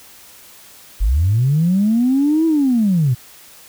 sine linear two-way sweep, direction up then down, 41.2 to 329.6 to 115 Hz, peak -11 dBFS, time 1-3.15 s, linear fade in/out 20 ms, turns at 2.46 s, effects tanh soft clip ceiling -7 dBFS + white hiss -43 dBFS RMS until 3.68 s

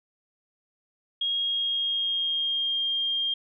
sine tone with pitch glide, 3271 to 3211 Hz, G#7 to G7, -27 to +41 cents, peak -24 dBFS, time 1.21-3.34 s, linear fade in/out 5 ms, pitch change -32 cents, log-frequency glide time 1.37-2.82 s, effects none

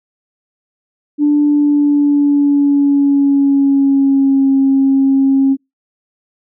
sine tone with pitch glide, 293.7 to 270.9 Hz, D4 to C#4, 0 to -40 cents, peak -7 dBFS, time 1.18-5.57 s, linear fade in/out 50 ms, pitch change -140 cents, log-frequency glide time 1.42-4.52 s, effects noise-tail reverb RT60 0.2 s tail -26 dB re dry + tanh soft clip ceiling -3 dBFS

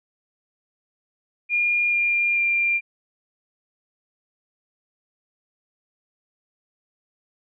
sine tone with pitch steps, 2418 / 2401 / 2385 Hz, D7 / D7 / D7, +50 / +38 / +26 cents, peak -18 dBFS, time 1.49-2.81 s, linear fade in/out 50 ms, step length 440 ms, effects none

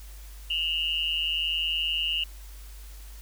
sine tone with amplitude modulation, 2850 Hz, F7, 34 cents sharp, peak -21 dBFS, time 0.5-2.24 s, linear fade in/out 5 ms, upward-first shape sine, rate 161 Hz, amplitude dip 85%, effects added 50 Hz sine -41 dBFS peak until 3.21 s + white hiss -52 dBFS RMS until 3.21 s

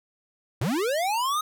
square linear sweep, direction up, 95.3 to 1272 Hz, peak -24 dBFS, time 0.61-1.41 s, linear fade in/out 5 ms, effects none

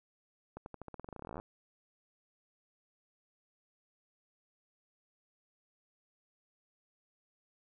accelerating click train, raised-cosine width 1 ms, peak -30 dBFS, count 24, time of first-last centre 0.57-1.399 s, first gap 91 ms, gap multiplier 0.9, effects none

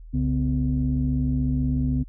sine tone cluster, 65.1 / 139 / 252.9 Hz, C2 / C#3 / B3, -8 / +5 / +41 cents, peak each -24 dBFS, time 0.13-2.04 s, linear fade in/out 20 ms, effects tanh soft clip ceiling -13 dBFS + added 40 Hz sine -39 dBFS peak until 2.08 s

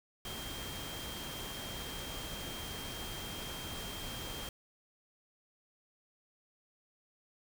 sine tone in noise, 3195 Hz, G7, 32 cents sharp, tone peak -46 dBFS, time 0.25-4.49 s, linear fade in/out 2 ms, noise pink, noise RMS -43 dBFS, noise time 0.25-4.49 s, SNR -6 dB, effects none

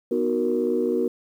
sine chord, B major seventh, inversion none, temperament equal, 246.9 / 311.1 / 370 / 466.2 Hz, B3 / D#4 / F#4 / A#4, 0 / 0 / 0 / 0 cents, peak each -26 / -29 / -24 / -24 dBFS, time 0.11-1.08 s, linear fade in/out 5 ms, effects tanh soft clip ceiling -11 dBFS + 9-bit

